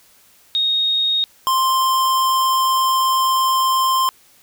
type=tone pair in turn; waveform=sine / square; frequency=3729 / 1048.6 Hz; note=A#7 / C6; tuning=0 / +3 cents; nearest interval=octave + minor seventh; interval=2197 cents; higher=first; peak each=-15 dBFS; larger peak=neither; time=0.55-1.24 / 1.47-4.09 s; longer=second; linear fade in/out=0 ms; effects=white hiss -52 dBFS RMS until 4.42 s